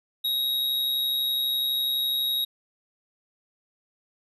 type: tone with amplitude modulation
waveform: square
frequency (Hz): 3791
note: A#7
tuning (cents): +28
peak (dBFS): -22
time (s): 0.24-2.45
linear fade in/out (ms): 10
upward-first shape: sine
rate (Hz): 132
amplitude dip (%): 45
effects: resampled to 32000 Hz